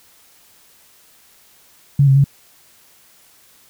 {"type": "tone with pitch steps", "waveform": "sine", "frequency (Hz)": [140.9, 135.1, 139.3], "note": ["C#3", "C#3", "C#3"], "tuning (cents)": [29, -44, 9], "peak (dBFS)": -8, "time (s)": [1.99, 2.242], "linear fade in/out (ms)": 5, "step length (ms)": 84, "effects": ["white hiss -51 dBFS RMS until 3.69 s"]}